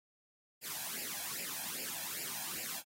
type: noise with flanger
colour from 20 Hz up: white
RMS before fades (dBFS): -41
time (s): 0.61-2.83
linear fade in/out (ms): 50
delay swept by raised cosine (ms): 0.4 to 1.24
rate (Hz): 2.5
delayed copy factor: +0.8
effects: high-pass 150 Hz 12 dB/octave + AAC 48 kbps